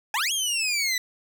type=exponential two-way sweep; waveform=20% pulse; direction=up then down; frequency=800 to 3322 to 1962 Hz; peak=-18 dBFS; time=0.14-0.98 s; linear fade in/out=2 ms; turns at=0.32 s; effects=none